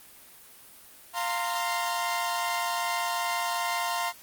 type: chord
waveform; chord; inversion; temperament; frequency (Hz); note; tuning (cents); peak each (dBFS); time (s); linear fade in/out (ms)
sawtooth; F suspended fourth; none; equal with one note detuned; 698.5 / 921.1 / 1046.5; F5 / Bb5 / C6; 0 / -21 / 0; -28; 1.13-4.13; 50
effects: white hiss -51 dBFS RMS until 4.22 s + Opus 32 kbps